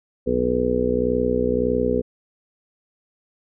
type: harmonic tone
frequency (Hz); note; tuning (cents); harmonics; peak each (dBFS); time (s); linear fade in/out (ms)
61.74; B1; 0; 1 / 2 / 3 / 4 / 5 / 6 / 7 / 8; -30 / -33 / -30 / -24 / -35 / -29 / -23 / -23; 0.26-2.02; 20
effects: none